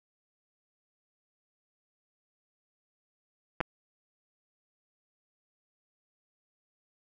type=clicks; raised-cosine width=0.5 ms; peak=-14 dBFS; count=2; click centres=3.605 / 3.611 s; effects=none